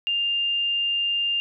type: tone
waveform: sine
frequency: 2801 Hz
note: F7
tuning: 4 cents sharp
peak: -21 dBFS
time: 0.07-1.4 s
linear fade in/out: 0 ms
effects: none